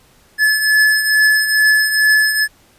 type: beating tone pair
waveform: square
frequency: 1721 / 1723.3 Hz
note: A6 / A6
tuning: -39 / -36 cents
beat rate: 2.3 Hz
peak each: -19 / -12 dBFS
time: 0.38-2.48 s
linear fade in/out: 50 ms
effects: pink hiss -51 dBFS RMS until 2.78 s + resampled to 32000 Hz